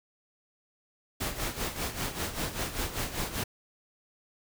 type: noise with tremolo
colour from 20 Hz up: pink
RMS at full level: -31 dBFS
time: 1.2-3.44 s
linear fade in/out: 10 ms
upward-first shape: sine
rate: 5.1 Hz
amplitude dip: 70%
effects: none

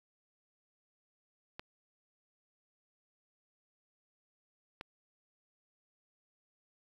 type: clicks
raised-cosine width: 0.3 ms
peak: -26 dBFS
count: 2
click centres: 1.595 / 4.811 s
effects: 9-bit

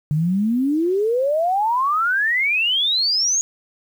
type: exponential sweep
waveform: sine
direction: up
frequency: 145 to 6760 Hz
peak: -16 dBFS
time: 0.11-3.41 s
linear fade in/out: 0 ms
effects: 8-bit

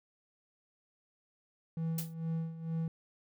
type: tone with tremolo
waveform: triangle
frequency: 163.2 Hz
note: E3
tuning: 17 cents flat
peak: -29 dBFS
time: 1.77-2.88 s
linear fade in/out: 2 ms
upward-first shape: sine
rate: 2.2 Hz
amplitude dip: 75%
type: noise with exponential decay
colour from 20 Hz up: blue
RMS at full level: -34 dBFS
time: 1.98-2.14 s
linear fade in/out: 5 ms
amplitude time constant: 33 ms
effects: none

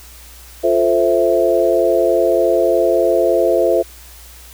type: chord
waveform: sine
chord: F major seventh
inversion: none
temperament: equal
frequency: 349.2 / 440 / 523.3 / 659.3 Hz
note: F4 / A4 / C5 / E5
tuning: 0 / 0 / 0 / 0 cents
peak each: -17 / -18 / -16 / -16 dBFS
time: 0.63-3.83 s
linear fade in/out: 20 ms
effects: added 60 Hz sine -40 dBFS peak until 4.53 s + white hiss -41 dBFS RMS until 4.53 s

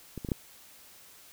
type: clicks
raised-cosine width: 3 ms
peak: -24 / -23 / -21 / -14 dBFS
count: 4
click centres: 0.177 / 0.248 / 0.288 / 0.318 s
effects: white hiss -54 dBFS RMS until 1.32 s

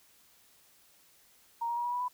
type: tone with pitch steps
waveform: sine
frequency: 932.3 / 944.2 / 956.3 / 968.5 / 980.9 / 993.5 Hz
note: A#5 / A#5 / A#5 / B5 / B5 / B5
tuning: 0 / +22 / +44 / -34 / -12 / +10 cents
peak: -30 dBFS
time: 1.61-2.084 s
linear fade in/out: 10 ms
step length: 79 ms
effects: white hiss -63 dBFS RMS until 2.13 s

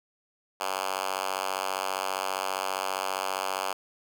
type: tone with high-pass filter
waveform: 5% pulse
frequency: 95 Hz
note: F#2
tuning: 46 cents sharp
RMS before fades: -31 dBFS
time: 0.6-3.73 s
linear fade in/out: 5 ms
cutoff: 760 Hz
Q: 1
effects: none

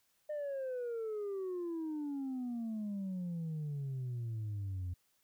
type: exponential sweep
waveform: sine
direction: down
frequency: 609 to 87.3 Hz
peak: -34 dBFS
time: 0.29-4.94 s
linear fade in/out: 10 ms
effects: tanh soft clip ceiling -35 dBFS + white hiss -75 dBFS RMS until 5.23 s

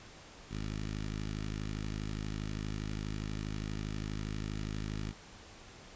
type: tone with notch filter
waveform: 10% pulse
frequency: 52.4 Hz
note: G#1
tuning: 16 cents sharp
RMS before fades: -38 dBFS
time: 0.49-5.14 s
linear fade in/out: 50 ms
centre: 720 Hz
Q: 0.5
effects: pink hiss -53 dBFS RMS until 5.95 s + resampled to 16000 Hz

